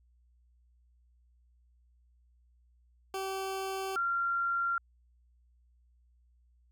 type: tone pair in turn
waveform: 20% pulse / sine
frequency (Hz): 384.8 / 1380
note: G4 / F6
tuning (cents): -32 / -21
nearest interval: octave + minor seventh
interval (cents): 2211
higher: second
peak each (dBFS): -29 / -28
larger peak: second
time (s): 3.14-3.96 / 3.96-4.78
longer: neither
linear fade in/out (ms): 2
effects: added 60 Hz sine -63 dBFS peak until 6.71 s